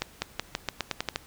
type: accelerating click train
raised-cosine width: 0.2 ms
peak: -10 dBFS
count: 10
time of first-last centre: 0.02-1.159 s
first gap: 200 ms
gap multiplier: 0.88
effects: pink hiss -53 dBFS RMS until 1.26 s